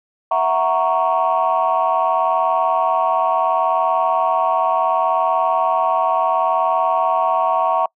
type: chord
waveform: sine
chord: F# dominant seventh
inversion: third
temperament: equal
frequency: 659.3 / 740 / 932.3 / 1108.7 Hz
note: E5 / F#5 / A#5 / C#6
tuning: 0 / 0 / 0 / 0 cents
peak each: -19 dBFS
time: 0.31-7.86 s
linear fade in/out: 5 ms
effects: noise-tail reverb RT60 0.1 s tail -26 dB re dry + tanh soft clip ceiling -7 dBFS